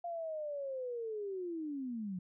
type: linear sweep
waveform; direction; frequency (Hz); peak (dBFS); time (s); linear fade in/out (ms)
sine; down; 698.5 to 175.2; -37; 0.04-2.19; 5
effects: none